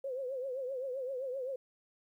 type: tone with vibrato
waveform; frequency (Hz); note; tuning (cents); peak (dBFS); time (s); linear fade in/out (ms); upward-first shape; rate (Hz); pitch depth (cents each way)
sine; 522; C5; -4; -35; 0.04-1.56; 5; triangle; 7.7; 120
effects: 12-bit